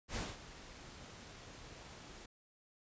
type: noise with ADSR envelope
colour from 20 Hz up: pink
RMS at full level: -39 dBFS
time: 0.08-2.26 s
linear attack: 83 ms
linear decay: 200 ms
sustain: -14 dB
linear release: 8 ms
effects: resampled to 16000 Hz